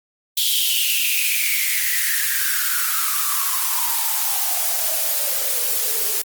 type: noise with high-pass filter sweep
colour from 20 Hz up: blue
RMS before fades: -20 dBFS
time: 0.37-6.22 s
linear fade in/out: 5 ms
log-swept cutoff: 3400 to 400 Hz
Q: 8.3
effects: Opus 24 kbps